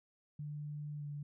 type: tone with pitch glide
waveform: sine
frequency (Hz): 148.2 to 145.65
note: D3 to D3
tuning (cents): +16 to -14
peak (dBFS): -40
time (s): 0.39-1.23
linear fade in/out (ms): 5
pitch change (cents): -30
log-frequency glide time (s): 0.96-1.05
effects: none